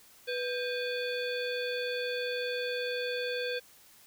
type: harmonic tone with a mistuned harmonic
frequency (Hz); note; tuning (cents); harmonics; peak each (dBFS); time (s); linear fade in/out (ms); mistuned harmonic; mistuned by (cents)
493.9; B4; 0; 1 / 3 / 5 / 7 / 9; -33 / -38 / -40 / -41 / -43; 0.27-3.6; 20; 3; +120
effects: white hiss -58 dBFS RMS until 4.06 s